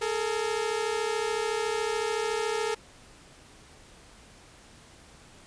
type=tone pair together; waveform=sawtooth; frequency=422.3 / 456.1 Hz; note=G#4 / A#4; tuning=+29 / -38 cents; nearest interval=minor second; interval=133 cents; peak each=-26 dBFS; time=0.01-2.75 s; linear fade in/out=10 ms; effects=pink hiss -53 dBFS RMS until 5.46 s + resampled to 22050 Hz